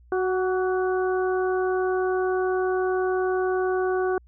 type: harmonic tone with a mistuned harmonic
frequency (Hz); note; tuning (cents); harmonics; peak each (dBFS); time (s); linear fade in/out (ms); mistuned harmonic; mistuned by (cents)
370.8; F#4; +4; 1 / 2 / 3 / 4; -22 / -30 / -34 / -33; 0.12-4.18; 2; 3; +35
effects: added 60 Hz sine -50 dBFS peak until 4.27 s